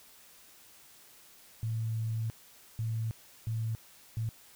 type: tone bursts at uneven times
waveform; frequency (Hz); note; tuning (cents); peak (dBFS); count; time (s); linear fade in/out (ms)
sine; 112.2; A2; +34; -30; 4; 1.63-2.3 / 2.79-3.11 / 3.47-3.75 / 4.17-4.29; 0
effects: white hiss -57 dBFS RMS until 4.55 s